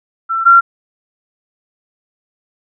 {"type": "tone pair in turn", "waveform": "sine", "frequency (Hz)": [1342, 1372.6], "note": ["E6", "F6"], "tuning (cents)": [31, -30], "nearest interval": "unison", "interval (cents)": 39, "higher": "second", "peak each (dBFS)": [-14, -3], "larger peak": "second", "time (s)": [[0.29, 0.45], [0.45, 0.61]], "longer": "neither", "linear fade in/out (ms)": 20, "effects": []}